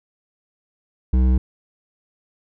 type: tone with hard clipping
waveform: sine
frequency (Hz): 63.3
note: B1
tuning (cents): +43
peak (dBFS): -15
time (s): 1.13-1.38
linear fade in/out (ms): 5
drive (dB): 10
effects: none